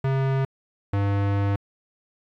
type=tone pair in turn; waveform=square; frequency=134.5 / 100.07 Hz; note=C3 / G2; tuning=+48 / +36 cents; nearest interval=perfect fourth; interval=512 cents; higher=first; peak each=-21 dBFS; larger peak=neither; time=0.04-0.45 / 0.93-1.56 s; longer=second; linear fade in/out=5 ms; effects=low-pass 2000 Hz 12 dB/octave + 10-bit